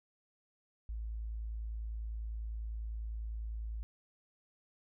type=tone; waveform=sine; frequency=55 Hz; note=A1; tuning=in tune; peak=-37 dBFS; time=0.89-3.83 s; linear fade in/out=0 ms; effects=none